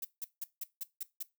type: noise bursts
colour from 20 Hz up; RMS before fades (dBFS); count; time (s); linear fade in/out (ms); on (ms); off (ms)
violet; -38; 7; 0.02-1.229; 5; 27; 170
effects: noise-tail reverb RT60 0.2 s tail -18 dB re dry